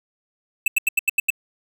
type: tone bursts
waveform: square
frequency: 2637 Hz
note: E7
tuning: in tune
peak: -15 dBFS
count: 7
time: 0.66-1.304 s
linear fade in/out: 5 ms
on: 20 ms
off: 84 ms
effects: none